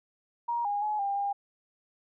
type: tone with pitch steps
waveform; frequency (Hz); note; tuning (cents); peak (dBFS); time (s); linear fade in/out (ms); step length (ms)
sine; 945 / 817 / 846 / 798 / 804; A#5 / G#5 / G#5 / G5 / G5; +23 / -29 / +32 / +31 / +44; -27; 0.48-1.33; 10; 170
effects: none